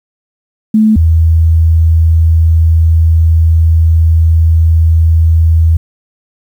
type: tone pair in turn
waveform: sine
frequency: 217.2 / 81.36 Hz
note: A3 / E2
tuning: -22 / -22 cents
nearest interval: octave + perfect fourth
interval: 1700 cents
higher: first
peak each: -4 dBFS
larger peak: neither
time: 0.74-0.96 / 0.96-5.77 s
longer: second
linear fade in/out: 5 ms
effects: 7-bit